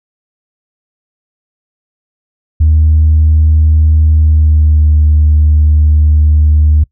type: tone with pitch glide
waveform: sine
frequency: 77.78 to 75.87 Hz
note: D#2 to D#2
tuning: 0 to -43 cents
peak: -3 dBFS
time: 2.6-6.84 s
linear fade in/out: 10 ms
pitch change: -43 cents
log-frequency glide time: 4.15-4.93 s
effects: noise-tail reverb RT60 0.1 s tail -23 dB re dry + tanh soft clip ceiling -1 dBFS